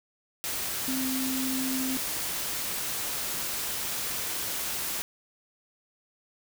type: tone in noise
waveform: sine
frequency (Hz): 261.6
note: C4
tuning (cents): 0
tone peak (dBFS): -29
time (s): 0.88-1.97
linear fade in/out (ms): 0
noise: white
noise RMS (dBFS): -32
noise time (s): 0.44-5.02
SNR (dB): 0
effects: none